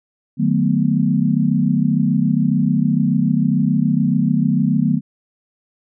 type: chord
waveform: sine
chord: B dominant seventh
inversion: first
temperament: equal with one note detuned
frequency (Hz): 152.01 / 185 / 220 / 246.9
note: D#3 / F#3 / A3 / B3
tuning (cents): -40 / 0 / 0 / 0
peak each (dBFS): -19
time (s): 0.37-5.01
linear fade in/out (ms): 50
effects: none